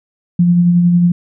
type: tone with tremolo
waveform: sine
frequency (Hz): 174.61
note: F3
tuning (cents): 0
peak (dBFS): -6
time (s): 0.39-1.12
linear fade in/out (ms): 5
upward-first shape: sine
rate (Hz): 11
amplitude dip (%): 30
effects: none